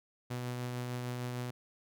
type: tone with tremolo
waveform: sawtooth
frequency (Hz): 123.47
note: B2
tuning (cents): 0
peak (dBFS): -31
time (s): 0.3-1.51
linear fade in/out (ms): 10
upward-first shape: triangle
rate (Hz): 6.6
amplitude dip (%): 25
effects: none